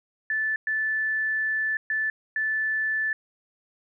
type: tone bursts at uneven times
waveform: sine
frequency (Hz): 1750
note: A6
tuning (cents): -10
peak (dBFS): -23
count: 4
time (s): 0.3-0.56 / 0.67-1.77 / 1.9-2.1 / 2.36-3.13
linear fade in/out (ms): 2
effects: none